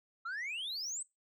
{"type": "exponential sweep", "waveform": "sine", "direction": "up", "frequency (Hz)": [1304, 8390], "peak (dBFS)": -34, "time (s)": [0.25, 1.03], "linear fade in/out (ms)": 10, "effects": ["noise-tail reverb RT60 0.2 s tail -23 dB re dry", "tanh soft clip ceiling -36 dBFS"]}